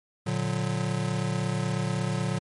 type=chord; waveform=square; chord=Bb augmented; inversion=none; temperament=just; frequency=116.54 / 145.68 / 182.1 Hz; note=Bb2 / D3 / F#3; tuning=0 / -14 / -27 cents; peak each=-31 dBFS; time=0.26-2.39 s; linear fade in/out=10 ms; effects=MP3 48 kbps